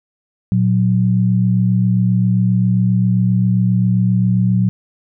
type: tone pair together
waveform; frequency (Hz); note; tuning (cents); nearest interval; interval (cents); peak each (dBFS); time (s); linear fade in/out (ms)
sine; 116.54 / 184.06; A#2 / F#3; 0 / -9; minor sixth; 791; -14; 0.52-4.69; 0
effects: none